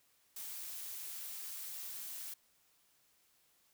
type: noise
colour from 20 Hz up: blue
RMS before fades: -45 dBFS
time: 0.36-2.34 s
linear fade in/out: 5 ms
effects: white hiss -72 dBFS RMS until 3.73 s